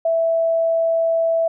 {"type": "tone", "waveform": "sine", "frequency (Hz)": 659.3, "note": "E5", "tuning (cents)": 0, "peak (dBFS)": -15, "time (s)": [0.05, 1.48], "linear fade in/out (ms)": 5, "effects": []}